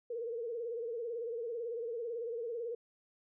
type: tone with vibrato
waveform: sine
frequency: 466.2 Hz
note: A#4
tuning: in tune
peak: -36 dBFS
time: 0.1-2.75 s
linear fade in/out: 5 ms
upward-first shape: sine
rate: 18 Hz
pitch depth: 82 cents each way
effects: none